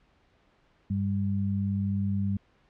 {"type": "tone pair together", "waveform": "sine", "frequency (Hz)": [98.85, 197.7], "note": ["G2", "G3"], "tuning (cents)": [15, 15], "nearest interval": "octave", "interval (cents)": 1200, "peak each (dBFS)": -28, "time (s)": [0.9, 2.37], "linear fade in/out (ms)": 5, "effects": ["pink hiss -65 dBFS RMS until 2.69 s", "low-pass 3000 Hz 12 dB/octave"]}